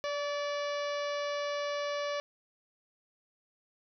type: harmonic tone with a mistuned harmonic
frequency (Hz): 580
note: D5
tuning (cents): -22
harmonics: 1 / 2 / 3 / 4 / 5 / 6 / 7 / 8 / 9 / 10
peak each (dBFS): -33 / -39 / -43 / -45 / -47 / -49 / -50 / -51 / -52 / -53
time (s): 0.04-2.2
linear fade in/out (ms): 0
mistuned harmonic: 2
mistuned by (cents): -23
effects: none